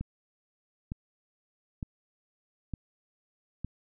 click train, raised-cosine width 5 ms, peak -22 dBFS, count 5, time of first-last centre 0.01-3.646 s, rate 1.1 Hz, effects none

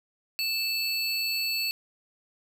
square tone pair together, 2637 / 4441 Hz, E7 / C#8, 0 / +2 cents, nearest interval major sixth, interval 902 cents, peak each -31 / -29 dBFS, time 0.39-1.71 s, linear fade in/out 0 ms, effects none

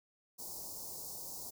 white band-stop noise, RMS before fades -45 dBFS, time 0.38-1.51 s, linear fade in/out 20 ms, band 1000 to 4600 Hz, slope 48 dB/octave, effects none

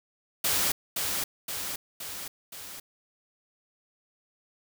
white noise with echo, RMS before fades -26 dBFS, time 0.44-0.72 s, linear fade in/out 5 ms, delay 520 ms, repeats 4, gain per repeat -4 dB, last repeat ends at 2.8 s, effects none

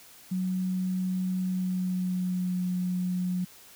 sine tone with pitch glide, 185 to 181.19 Hz, F#3 to F#3, 0 to -36 cents, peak -26 dBFS, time 0.31-3.45 s, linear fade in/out 10 ms, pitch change -36 cents, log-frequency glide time 1.4-2.62 s, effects white hiss -52 dBFS RMS until 3.75 s

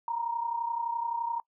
sine tone pair together, 930 / 961.7 Hz, A#5 / B5, -4 / -46 cents, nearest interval minor second, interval 58 cents, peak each -30 / -35 dBFS, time 0.08-1.4 s, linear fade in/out 2 ms, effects noise-tail reverb RT60 0.1 s tail -23 dB re dry

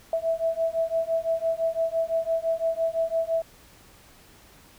sine beating tone pair, 654 / 659.9 Hz, E5 / E5, -14 / +2 cents, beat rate 5.9 Hz, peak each -26 dBFS, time 0.13-3.42 s, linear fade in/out 2 ms, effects pink hiss -53 dBFS RMS until 4.78 s

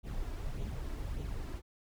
brown noise with flanger, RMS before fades -38 dBFS, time 0.03-1.62 s, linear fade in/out 50 ms, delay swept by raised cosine 0.29 to 3.09 ms, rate 1.7 Hz, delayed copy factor +0.5, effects none

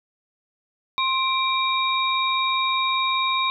sine tone cluster, 1054 / 2356 / 3759 Hz, C6 / D7 / A#7, +12 / +5 / +14 cents, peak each -22 / -26 / -25 dBFS, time 0.98-3.5 s, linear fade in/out 0 ms, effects none

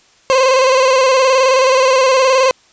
30% pulse tone with vibrato, 523.3 Hz, C5, in tune, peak -6 dBFS, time 0.3-2.51 s, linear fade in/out 0 ms, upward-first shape square, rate 19 Hz, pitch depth 41 cents each way, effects white hiss -50 dBFS RMS until 2.72 s + resampled to 16000 Hz

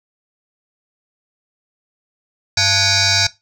sine tone with frequency modulation, 98 Hz, G2, in tune, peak -11 dBFS, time 2.57-3.27 s, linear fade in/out 5 ms, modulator 782 Hz, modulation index 7.5, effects noise-tail reverb RT60 0.2 s tail -18 dB re dry + tanh soft clip ceiling -7 dBFS

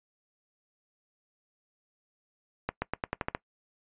accelerating click train, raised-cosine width 0.5 ms, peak -14 dBFS, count 8, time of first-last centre 2.69-3.349 s, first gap 130 ms, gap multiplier 0.89, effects noise-tail reverb RT60 0.1 s tail -21 dB re dry + resampled to 8000 Hz

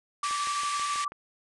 pink band-pass noise, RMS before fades -36 dBFS, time 0.23-1.05 s, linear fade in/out 10 ms, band 1600 to 10000 Hz, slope 96 dB/octave
sine tone with tremolo, 1164 Hz, D6, 16 cents flat, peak -27 dBFS, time 0.23-1.08 s, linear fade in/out 2 ms, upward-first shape square, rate 12 Hz, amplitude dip 25%
click train, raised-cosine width 0.5 ms, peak -28 dBFS, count 6, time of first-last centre 0.31-1.12 s, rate 6.17 Hz
effects none

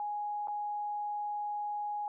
sine tone with dropouts, 830.6 Hz, G#5, in tune, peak -33 dBFS, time 0-2.08 s, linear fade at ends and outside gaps 1 ms, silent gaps 0.473-0.482 s, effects none

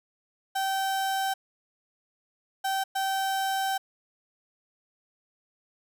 35% pulse tone bursts at uneven times, 774 Hz, G5, 22 cents flat, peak -24 dBFS, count 3, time 0.55-1.34 / 2.64-2.84 / 2.95-3.78 s, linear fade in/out 10 ms, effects none

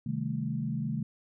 sine chord, A half-diminished seventh, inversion first, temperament equal, 130.81 / 155.56 / 196 / 220 Hz, C3 / Eb3 / G3 / A3, 0 / 0 / 0 / 0 cents, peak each -35 / -34 / -39 / -34 dBFS, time 0.06-1.03 s, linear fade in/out 5 ms, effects none

